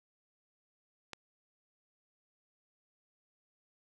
click, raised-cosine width 0.2 ms, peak -24 dBFS, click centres 1.133 s, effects none

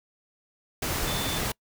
sine tone in noise, 3534 Hz, A7, 7 cents sharp, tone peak -34 dBFS, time 1.07-1.39 s, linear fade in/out 5 ms, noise pink, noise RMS -29 dBFS, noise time 0.82-1.52 s, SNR -8 dB, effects noise-tail reverb RT60 0.1 s tail -26 dB re dry

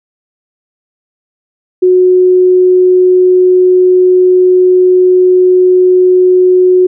sine tone, 366.2 Hz, F#4, 18 cents flat, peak -3 dBFS, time 1.82-6.87 s, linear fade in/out 10 ms, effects none

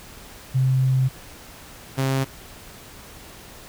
sine / sawtooth tone pair in turn, 130.81 / 134.02 Hz, C3 / C3, 0 / +42 cents, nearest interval unison, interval 42 cents, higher second, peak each -16 dBFS, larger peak neither, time 0.54-1.09 / 1.97-2.25 s, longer first, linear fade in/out 20 ms, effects pink hiss -43 dBFS RMS until 3.68 s

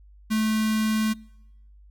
square tone with notch filter, 217.6 Hz, A3, 19 cents flat, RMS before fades -23 dBFS, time 0.3-1.14 s, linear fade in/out 20 ms, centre 620 Hz, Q 1, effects noise-tail reverb RT60 0.9 s tail -25 dB re dry + added 50 Hz sine -48 dBFS peak until 1.9 s

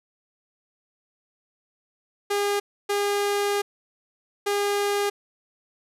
sawtooth tone bursts at uneven times, 406.3 Hz, G#4, 38 cents flat, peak -18 dBFS, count 3, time 2.3-2.6 / 2.89-3.62 / 4.46-5.1 s, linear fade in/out 10 ms, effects resampled to 32000 Hz + 9-bit

